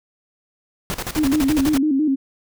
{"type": "noise with tremolo", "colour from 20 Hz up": "pink", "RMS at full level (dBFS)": -25, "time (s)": [0.9, 1.78], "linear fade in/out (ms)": 0, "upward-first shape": "square", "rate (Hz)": 12, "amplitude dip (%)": 80}
{"type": "tone with vibrato", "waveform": "sine", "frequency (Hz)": 287.8, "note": "D4", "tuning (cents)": -35, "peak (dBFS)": -15, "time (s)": [1.16, 2.16], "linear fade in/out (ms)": 20, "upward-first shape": "square", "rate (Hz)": 6, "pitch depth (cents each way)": 110}
{"effects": []}